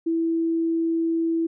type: tone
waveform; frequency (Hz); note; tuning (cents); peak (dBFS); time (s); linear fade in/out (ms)
sine; 329.6; E4; 0; -20; 0.06-1.47; 10
effects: none